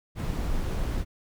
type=noise; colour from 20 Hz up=brown; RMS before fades=-28 dBFS; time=0.15-1.05 s; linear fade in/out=50 ms; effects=none